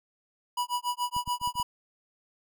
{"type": "tone with tremolo", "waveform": "square", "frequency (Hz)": 978, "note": "B5", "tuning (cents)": -17, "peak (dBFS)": -26, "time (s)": [0.57, 1.63], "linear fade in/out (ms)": 5, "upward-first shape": "sine", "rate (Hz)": 7, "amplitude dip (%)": 100}
{"type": "clicks", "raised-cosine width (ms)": 5, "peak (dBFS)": [-29, -28, -36, -32, -35, -30], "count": 6, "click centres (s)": [1.165, 1.277, 1.415, 1.475, 1.555, 1.599]}
{"effects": []}